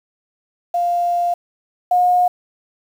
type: tone pair in turn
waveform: sine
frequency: 698.5 / 718.6 Hz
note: F5 / F5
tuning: 0 / +49 cents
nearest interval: unison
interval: 49 cents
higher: second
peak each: -15 / -11 dBFS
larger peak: second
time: 0.74-1.34 / 1.91-2.28 s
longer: first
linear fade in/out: 5 ms
effects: 7-bit